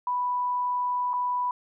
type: tone with dropouts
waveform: sine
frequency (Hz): 987.8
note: B5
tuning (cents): 0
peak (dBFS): -24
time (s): 0.07-1.51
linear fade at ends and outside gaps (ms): 2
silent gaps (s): 1.133-1.137
effects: none